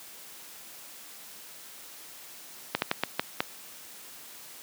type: slowing click train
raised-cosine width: 0.3 ms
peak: -8 dBFS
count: 6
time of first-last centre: 2.75-3.405 s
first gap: 71 ms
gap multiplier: 1.31
effects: white hiss -47 dBFS RMS until 4.62 s + high-pass 150 Hz 12 dB/octave